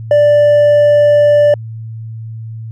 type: tone with hard clipping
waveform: sine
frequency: 587.3 Hz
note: D5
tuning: in tune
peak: -6 dBFS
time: 0.11-1.54 s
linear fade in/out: 2 ms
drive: 2 dB
effects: added 112 Hz sine -23 dBFS peak until 2.71 s